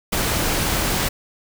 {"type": "noise", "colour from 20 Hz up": "pink", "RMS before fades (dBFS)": -21, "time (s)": [0.12, 1.09], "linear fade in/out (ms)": 10, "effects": []}